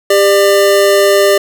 square tone pair together, 398 / 596.3 Hz, G4 / D5, +26 / +26 cents, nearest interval perfect fifth, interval 700 cents, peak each -10 dBFS, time 0.1-1.38 s, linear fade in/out 5 ms, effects none

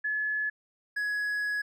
sine / triangle tone pair in turn, 1710 / 1677.7 Hz, A6 / G#6, -50 / +17 cents, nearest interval unison, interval 33 cents, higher first, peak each -27 / -26 dBFS, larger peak second, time 0.04-0.5 / 0.96-1.62 s, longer second, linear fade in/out 10 ms, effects none

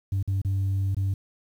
sine tone with dropouts, 97 Hz, G2, 18 cents flat, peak -20 dBFS, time 0.12-1.14 s, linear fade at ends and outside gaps 5 ms, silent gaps 0.228-0.276 / 0.417-0.448 / 0.947-0.967 s, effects tanh soft clip ceiling -21 dBFS + 9-bit

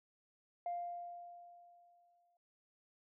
sine tone with exponential decay, 698.5 Hz, F5, in tune, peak -35 dBFS, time 0.66-2.37 s, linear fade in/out 2 ms, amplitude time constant 370 ms, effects noise-tail reverb RT60 0.5 s tail -26 dB re dry + tanh soft clip ceiling -33 dBFS

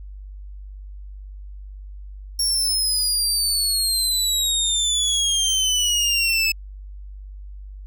25% pulse exponential sweep, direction down, 5540 to 2600 Hz, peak -14 dBFS, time 2.39-6.52 s, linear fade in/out 5 ms, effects added 49 Hz sine -34 dBFS peak until 7.86 s

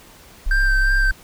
sine tone, 33.41 Hz, C1, 37 cents sharp, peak -16 dBFS, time 0.46-1.12 s, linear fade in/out 10 ms
triangle tone with vibrato, 1568 Hz, G6, in tune, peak -15 dBFS, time 0.51-1.11 s, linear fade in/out 2 ms, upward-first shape sine, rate 2.9 Hz, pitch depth 19 cents each way
effects pink hiss -46 dBFS RMS until 1.23 s

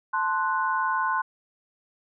sine chord, F# diminished, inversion first, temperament equal, 880 / 1046.5 / 1480 Hz, A5 / C6 / F#6, 0 / 0 / 0 cents, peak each -29 / -25 / -28 dBFS, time 0.13-1.22 s, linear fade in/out 10 ms, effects none

